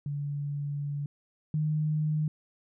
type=tone pair in turn; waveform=sine; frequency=143.9 / 153.21 Hz; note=D3 / D#3; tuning=-35 / -26 cents; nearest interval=minor second; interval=109 cents; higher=second; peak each=-30 / -25 dBFS; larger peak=second; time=0.06-1.06 / 1.54-2.28 s; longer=first; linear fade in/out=2 ms; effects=none